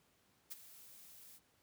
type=noise with ADSR envelope; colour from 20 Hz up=blue; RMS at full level=-44 dBFS; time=0.5-1.4 s; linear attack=21 ms; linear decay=21 ms; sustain=-14 dB; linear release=44 ms; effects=pink hiss -73 dBFS RMS until 1.62 s + high-pass 80 Hz 12 dB/octave